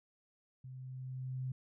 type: tone with level ramp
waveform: sine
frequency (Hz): 129.4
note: C3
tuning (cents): -19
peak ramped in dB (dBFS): -46 to -35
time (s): 0.64-1.52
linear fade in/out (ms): 5
effects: none